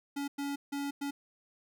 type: tone bursts at uneven times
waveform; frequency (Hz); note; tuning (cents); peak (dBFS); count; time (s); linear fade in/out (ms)
square; 282.4; C#4; +32; -34; 4; 0.16-0.28 / 0.38-0.56 / 0.72-0.91 / 1.01-1.11; 10
effects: none